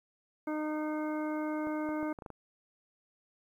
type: harmonic tone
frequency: 306.1 Hz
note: D#4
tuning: 28 cents flat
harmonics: 1 / 2 / 3 / 4 / 5 / 7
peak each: -33 / -39 / -43 / -45 / -47 / -50 dBFS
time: 0.47-2.13 s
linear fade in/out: 5 ms
type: clicks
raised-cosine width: 1 ms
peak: -30 dBFS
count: 7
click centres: 1.671 / 1.89 / 2.029 / 2.188 / 2.222 / 2.262 / 2.303 s
effects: 11-bit